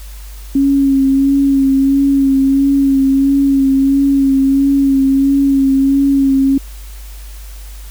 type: tone with vibrato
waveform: sine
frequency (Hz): 273.5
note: C#4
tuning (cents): -23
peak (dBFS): -8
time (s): 0.55-6.58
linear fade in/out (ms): 5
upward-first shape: sine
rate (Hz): 1.5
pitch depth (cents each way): 27
effects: added 50 Hz sine -28 dBFS peak until 7.9 s + white hiss -40 dBFS RMS until 7.9 s